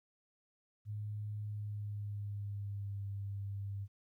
sine tone with pitch glide, 105 to 99.68 Hz, G#2 to G2, +19 to +29 cents, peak -38 dBFS, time 0.85-3.88 s, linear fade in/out 50 ms, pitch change -90 cents, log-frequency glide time 1.43-3.07 s, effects 13-bit

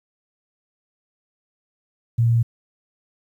sine tone, 116.54 Hz, A#2, in tune, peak -14 dBFS, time 2.18-2.43 s, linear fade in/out 10 ms, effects 9-bit

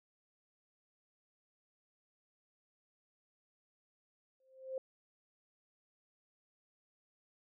sine tone with exponential growth, 525 Hz, C5, 6 cents sharp, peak -34 dBFS, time 4.4-4.78 s, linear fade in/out 2 ms, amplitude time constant 81 ms, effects none

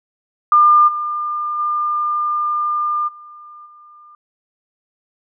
sine tone with level steps, 1202 Hz, D6, 40 cents sharp, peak -7 / -19 / -16 / -36 / -41 dBFS, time 0.52-4.15 s, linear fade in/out 2 ms, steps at 0.87 / 1.58 / 3.07 / 3.65 s, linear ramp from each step 20 ms, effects none

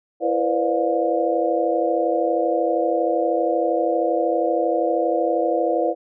sine tone cluster, 333.3 / 483.3 / 516 / 593 / 709 Hz, E4 / B4 / C5 / D5 / F5, +19 / -38 / -24 / +17 / +26 cents, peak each -24 dBFS, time 0.2-5.95 s, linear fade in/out 50 ms, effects none

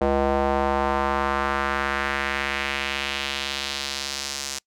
square tone with band-pass filter sweep, 69.1 Hz, C#2, 5 cents flat, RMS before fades -25 dBFS, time 0.01-4.59 s, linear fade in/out 5 ms, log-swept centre 580 to 6300 Hz, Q 1.6, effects noise-tail reverb RT60 0.1 s tail -25 dB re dry

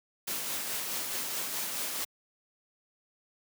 white noise with tremolo, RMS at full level -33 dBFS, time 0.27-2.05 s, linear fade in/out 10 ms, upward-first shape triangle, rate 4.7 Hz, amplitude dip 35%, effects high-pass 150 Hz 12 dB/octave

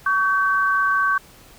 sine tone pair together, 1129 / 1546.5 Hz, C#6 / G6, +31 / -24 cents, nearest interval perfect fourth, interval 545 cents, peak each -19 dBFS, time 0.06-1.18 s, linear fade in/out 5 ms, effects pink hiss -48 dBFS RMS until 1.58 s

